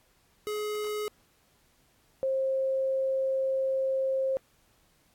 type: tone pair in turn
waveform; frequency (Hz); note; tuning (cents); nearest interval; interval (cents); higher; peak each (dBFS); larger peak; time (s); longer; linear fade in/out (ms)
square / sine; 421.7 / 531.8; G#4 / C5; +26 / +28; major third; 402; second; -31 / -25; second; 0.47-1.08 / 2.23-4.37; second; 0
effects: pink hiss -66 dBFS RMS until 5.14 s + AAC 64 kbps